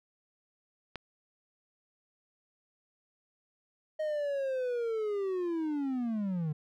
click, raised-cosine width 0.3 ms, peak -22 dBFS, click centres 0.957 s
triangle linear sweep, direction down, 626 to 146.83 Hz, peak -28 dBFS, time 3.99-6.53 s, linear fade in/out 10 ms
effects none

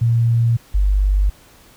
sine tone pair in turn, 116.54 / 49.21 Hz, A#2 / G1, 0 / +7 cents, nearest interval octave + minor third, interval 1493 cents, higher first, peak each -12 dBFS, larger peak neither, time 0.01-0.57 / 0.74-1.3 s, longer neither, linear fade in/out 10 ms, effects pink hiss -48 dBFS RMS until 1.76 s

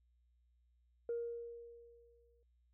sine tone with exponential decay, 470 Hz, A#4, 14 cents sharp, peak -34 dBFS, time 1.09-2.43 s, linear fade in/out 2 ms, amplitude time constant 290 ms, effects tanh soft clip ceiling -32 dBFS + added 60 Hz sine -70 dBFS peak until 2.73 s

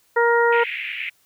harmonic tone, 470 Hz, A#4, 14 cents sharp, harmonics 1 / 2 / 3 / 4, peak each -17 / -20 / -22 / -23 dBFS, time 0.16-0.64 s, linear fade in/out 10 ms
pink band-pass noise, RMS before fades -29 dBFS, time 0.52-1.1 s, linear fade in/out 10 ms, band 2000 to 2700 Hz, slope 48 dB/octave
effects white hiss -61 dBFS RMS until 1.25 s

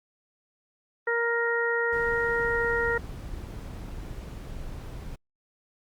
harmonic tone, 467.9 Hz, A#4, 6 cents sharp, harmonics 1 / 2 / 3 / 4, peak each -27 / -34 / -30 / -28 dBFS, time 1.07-2.98 s, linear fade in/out 5 ms
brown noise, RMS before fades -38 dBFS, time 1.92-5.16 s, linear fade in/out 10 ms
click train, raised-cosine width 3 ms, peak -32 dBFS, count 40, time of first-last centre 2.4-4.331 s, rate 20.2 Hz
effects Opus 48 kbps

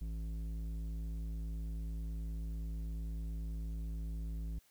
square tone with low-pass filter, 54.6 Hz, A1, 13 cents flat, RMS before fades -40 dBFS, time 0.01-4.59 s, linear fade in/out 5 ms, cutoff 200 Hz, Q 0.83, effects white hiss -69 dBFS RMS until 4.7 s

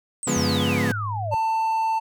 sine exponential sweep, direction down, 8540 to 555 Hz, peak -27 dBFS, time 0.23-1.34 s, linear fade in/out 0 ms
30% pulse chord, D diminished seventh, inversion none, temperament equal with one note detuned, 143.23 / 174.61 / 207.7 / 246.9 Hz, D3 / F3 / Ab3 / Cb4, -43 / 0 / 0 / 0 cents, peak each -26 / -26 / -24 / -22 dBFS, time 0.27-0.92 s, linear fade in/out 5 ms
sine tone with pitch glide, 92.5 to 104.43 Hz, F#2 to G#2, 0 to +10 cents, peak -27 dBFS, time 0.36-1.35 s, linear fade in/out 5 ms, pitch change +210 cents, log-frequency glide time 0.55-0.87 s
triangle tone, 891 Hz, A5, 22 cents sharp, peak -18 dBFS, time 1.31-2 s, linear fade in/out 20 ms
effects none

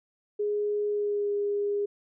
sine tone with pitch glide, 415.3 to 408.2 Hz, G#4 to G#4, 0 to -30 cents, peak -25 dBFS, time 0.39-1.86 s, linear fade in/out 10 ms, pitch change -30 cents, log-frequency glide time 0.89-1.32 s, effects none

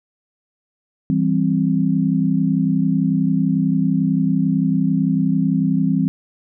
sine chord, C major, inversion first, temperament equal with one note detuned, 164.81 / 196 / 262.8 Hz, E3 / G3 / C4, 0 / 0 / +8 cents, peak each -19 dBFS, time 1.1-6.08 s, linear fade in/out 0 ms, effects none

